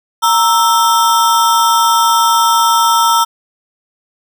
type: ring-modulated tone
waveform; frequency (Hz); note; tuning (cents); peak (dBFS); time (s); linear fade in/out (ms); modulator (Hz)
square; 1125; C#6; +25; -6; 0.22-3.25; 20; 197
effects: none